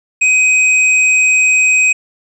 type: tone with hard clipping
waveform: sine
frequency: 2516 Hz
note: D#7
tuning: 19 cents sharp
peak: -9 dBFS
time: 0.21-1.93 s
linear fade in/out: 10 ms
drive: 15 dB
effects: resampled to 22050 Hz